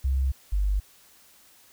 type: tone pair in turn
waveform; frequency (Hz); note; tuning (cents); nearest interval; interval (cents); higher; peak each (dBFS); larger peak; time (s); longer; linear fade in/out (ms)
sine; 66.4 / 49.44; C2 / G1; +26 / +15; perfect fourth; 511; first; -21; neither; 0.04-0.32 / 0.52-0.8; neither; 10
effects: white hiss -56 dBFS RMS until 1.72 s

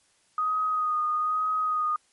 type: tone with vibrato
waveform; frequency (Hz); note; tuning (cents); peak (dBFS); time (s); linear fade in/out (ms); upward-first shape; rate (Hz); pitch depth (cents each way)
sine; 1245; D#6; +1; -23; 0.38-1.96; 2; sine; 1.1; 23
effects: white hiss -65 dBFS RMS until 2.12 s + MP3 48 kbps

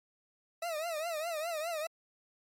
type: tone with vibrato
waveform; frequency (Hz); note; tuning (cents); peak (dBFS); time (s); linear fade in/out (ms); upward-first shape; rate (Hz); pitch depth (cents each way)
40% pulse; 647; E5; -32; -33; 0.62-1.87; 5; triangle; 4.9; 150
effects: MP3 64 kbps

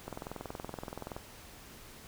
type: click train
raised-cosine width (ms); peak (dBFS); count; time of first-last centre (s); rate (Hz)
1; -25; 24; 0.08-1.165; 21.2
effects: pink hiss -52 dBFS RMS until 2.07 s

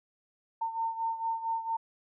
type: beating tone pair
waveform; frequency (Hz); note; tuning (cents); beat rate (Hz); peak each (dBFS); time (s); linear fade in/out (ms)
sine; 906 / 910.4; A#5 / A#5; -50 / -41; 4.4; -31 / -36; 0.61-1.77; 10
effects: none

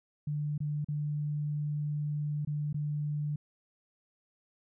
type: tone with dropouts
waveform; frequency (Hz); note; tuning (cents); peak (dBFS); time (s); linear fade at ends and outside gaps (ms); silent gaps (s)
sine; 148.3; D3; +17; -30; 0.27-3.36; 5; 0.579-0.603 / 0.846-0.885 / 2.45-2.472 / 2.729-2.743
effects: none

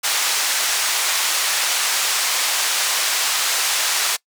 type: band-pass noise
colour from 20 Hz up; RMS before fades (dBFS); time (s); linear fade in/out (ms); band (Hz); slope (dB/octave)
white; -20; 0.03-4.17; 20; 800 to 7900; 12
effects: noise-tail reverb RT60 0.1 s tail -23 dB re dry

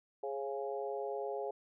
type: harmonic tone with a mistuned harmonic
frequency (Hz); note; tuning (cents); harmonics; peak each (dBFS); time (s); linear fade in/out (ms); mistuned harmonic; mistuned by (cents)
138.59; C#3; 0; 3 / 4 / 5 / 6; -39 / -41 / -43 / -45; 0.23-1.51; 5; 4; -33
effects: none

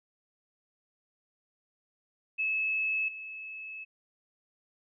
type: tone with level steps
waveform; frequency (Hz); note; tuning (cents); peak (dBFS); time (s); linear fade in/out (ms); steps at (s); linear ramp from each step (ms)
sine; 2596; E7; -27; -27 / -39; 2.38-3.85; 20; 3.08; 5
effects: none

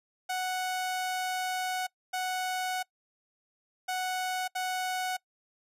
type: tone bursts at uneven times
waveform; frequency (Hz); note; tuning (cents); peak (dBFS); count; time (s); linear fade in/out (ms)
sawtooth; 740; F#5; 0; -26; 4; 0.29-1.87 / 2.13-2.83 / 3.88-4.48 / 4.55-5.17; 10
effects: noise-tail reverb RT60 0.1 s tail -23 dB re dry + resampled to 32000 Hz

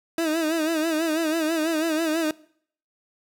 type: tone with vibrato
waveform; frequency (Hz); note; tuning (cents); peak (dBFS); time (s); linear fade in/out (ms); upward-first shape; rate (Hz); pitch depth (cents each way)
30% pulse; 320; D#4; +49; -19; 0.18-2.31; 2; sine; 6.1; 80
effects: noise-tail reverb RT60 0.6 s tail -22 dB re dry

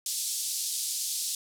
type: band-pass noise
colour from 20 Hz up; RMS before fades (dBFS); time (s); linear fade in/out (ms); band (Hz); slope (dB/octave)
white; -32; 0.06-1.35; 2; 3900 to 11000; 24
effects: none

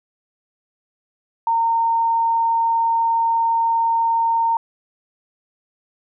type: tone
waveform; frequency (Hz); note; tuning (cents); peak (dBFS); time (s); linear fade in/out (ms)
sine; 917; A#5; -29; -15; 1.47-4.57; 2
effects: none

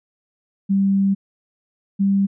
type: tone pair in turn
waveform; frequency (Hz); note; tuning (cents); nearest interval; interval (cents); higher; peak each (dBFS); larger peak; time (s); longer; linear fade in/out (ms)
sine; 196 / 197.03; G3 / G3; 0 / +9; unison; 9; second; -14; neither; 0.69-1.15 / 1.99-2.27; first; 20
effects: none

